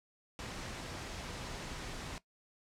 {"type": "noise", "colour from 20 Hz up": "pink", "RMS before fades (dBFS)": -43, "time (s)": [0.39, 2.18], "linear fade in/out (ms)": 0, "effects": ["noise-tail reverb RT60 0.1 s tail -17 dB re dry", "low-pass 7000 Hz 12 dB/octave"]}